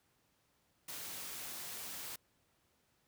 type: noise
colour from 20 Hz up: white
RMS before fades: -45 dBFS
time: 0.88-2.16 s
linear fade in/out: 5 ms
effects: pink hiss -75 dBFS RMS until 3.07 s + high-pass 60 Hz 12 dB/octave